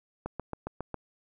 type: click train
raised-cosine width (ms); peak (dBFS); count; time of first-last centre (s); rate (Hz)
1; -20; 6; 0.26-0.943; 7.32
effects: none